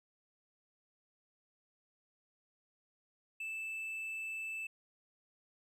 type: tone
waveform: triangle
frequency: 2637 Hz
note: E7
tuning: in tune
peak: -37 dBFS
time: 3.4-4.67 s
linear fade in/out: 5 ms
effects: none